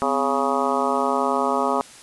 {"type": "harmonic tone with a mistuned harmonic", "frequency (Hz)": 138.59, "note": "C#3", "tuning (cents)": 0, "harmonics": [2, 3, 4, 5, 6, 7, 8, 9], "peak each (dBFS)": [-27, -27, -27, -27, -27, -27, -27, -27], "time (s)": [0.02, 1.81], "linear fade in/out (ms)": 0, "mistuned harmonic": 2, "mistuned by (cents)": -130, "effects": ["white hiss -44 dBFS RMS until 2.02 s", "resampled to 24000 Hz"]}